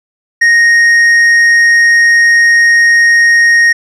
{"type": "tone with tanh clipping", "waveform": "sine", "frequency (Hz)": 1864.7, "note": "A#6", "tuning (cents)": 0, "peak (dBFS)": -5, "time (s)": [0.41, 3.73], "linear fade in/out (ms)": 10, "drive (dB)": 6, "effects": []}